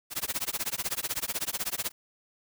white noise with tremolo, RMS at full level -29 dBFS, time 0.1-1.92 s, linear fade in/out 50 ms, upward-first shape sine, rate 16 Hz, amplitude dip 100%, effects none

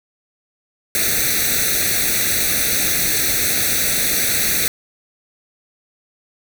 white noise with comb filter, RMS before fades -18 dBFS, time 0.95-4.68 s, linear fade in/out 0 ms, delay 0.49 ms, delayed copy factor +0.95, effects none

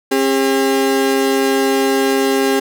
35% pulse tone pair together, 269.4 / 403.6 Hz, C#4 / G#4, -49 / -49 cents, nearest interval perfect fifth, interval 700 cents, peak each -15 / -13 dBFS, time 0.11-2.6 s, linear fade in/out 10 ms, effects none

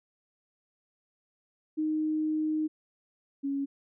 sine tone pair in turn, 310 / 277.8 Hz, D#4 / C#4, -6 / +4 cents, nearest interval major second, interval 190 cents, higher first, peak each -26 / -28 dBFS, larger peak first, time 1.77-2.68 / 3.43-3.66 s, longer first, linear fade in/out 20 ms, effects none

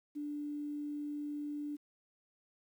sine tone with quantisation, 293.7 Hz, D4, in tune, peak -37 dBFS, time 0.15-1.77 s, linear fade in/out 20 ms, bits 11, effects none

